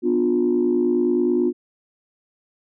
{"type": "chord", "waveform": "sine", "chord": "B diminished", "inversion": "none", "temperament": "just", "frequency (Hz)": [246.9, 296.3, 355.6], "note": ["B3", "D4", "F4"], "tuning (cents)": [0, 15, 31], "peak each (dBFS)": [-21, -23, -18], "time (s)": [0.02, 1.53], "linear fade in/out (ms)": 50, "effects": ["tanh soft clip ceiling -9 dBFS"]}